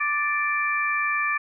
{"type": "harmonic tone", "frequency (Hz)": 587.3, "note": "D5", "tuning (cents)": 0, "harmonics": [2, 3, 4], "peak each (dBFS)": [-26, -26, -26], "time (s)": [0, 1.38], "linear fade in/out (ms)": 10, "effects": []}